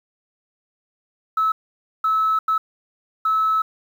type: tone bursts at uneven times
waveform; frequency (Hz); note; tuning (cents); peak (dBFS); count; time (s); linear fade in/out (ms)
sine; 1300; E6; -24; -15; 4; 1.37-1.52 / 2.04-2.39 / 2.48-2.58 / 3.25-3.62; 5
effects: tanh soft clip ceiling -12 dBFS + 8-bit